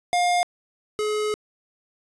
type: tone pair in turn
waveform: square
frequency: 709 / 424.3 Hz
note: F5 / G#4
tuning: +26 / +37 cents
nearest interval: major sixth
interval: 889 cents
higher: first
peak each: -19 / -23 dBFS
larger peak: first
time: 0.13-0.43 / 0.99-1.34 s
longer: second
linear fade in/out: 0 ms
effects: resampled to 24000 Hz + 9-bit